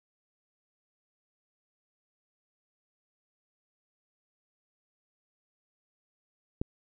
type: click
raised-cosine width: 3 ms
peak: -17 dBFS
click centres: 6.615 s
effects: none